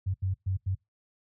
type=tone bursts at uneven times; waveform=sine; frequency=94.8 Hz; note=F#2; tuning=43 cents sharp; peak=-25 dBFS; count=4; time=0.06-0.14 / 0.22-0.34 / 0.46-0.57 / 0.66-0.75 s; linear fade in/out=10 ms; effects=noise-tail reverb RT60 0.2 s tail -25 dB re dry + high-pass 60 Hz 12 dB/octave